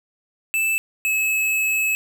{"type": "tone pair in turn", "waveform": "square", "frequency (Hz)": [2637, 2587], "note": ["E7", "E7"], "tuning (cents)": [0, -33], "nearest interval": "unison", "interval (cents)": 33, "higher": "first", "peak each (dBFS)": -19, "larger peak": "neither", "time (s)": [[0.54, 0.78], [1.05, 1.95]], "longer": "second", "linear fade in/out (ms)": 0, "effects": []}